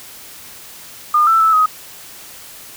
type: tone with pitch steps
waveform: sine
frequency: 1214 / 1329 / 1312 / 1259 Hz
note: D#6 / E6 / E6 / D#6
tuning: -43 / +14 / -9 / +20 cents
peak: -9 dBFS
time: 1.14-1.66 s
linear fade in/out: 5 ms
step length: 130 ms
effects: white hiss -37 dBFS RMS until 2.76 s